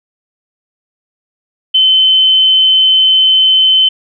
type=tone; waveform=sine; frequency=3063 Hz; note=G7; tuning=41 cents flat; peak=-5 dBFS; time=1.74-3.89 s; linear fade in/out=10 ms; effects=none